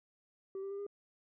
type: tone with pitch steps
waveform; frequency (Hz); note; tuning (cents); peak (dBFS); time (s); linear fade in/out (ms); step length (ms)
sine; 386.5 / 392.6 / 398.7 / 405; G4 / G4 / G4 / G#4; -24 / +3 / +29 / -43; -36; 0.55-0.866; 2; 79
effects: tanh soft clip ceiling -37 dBFS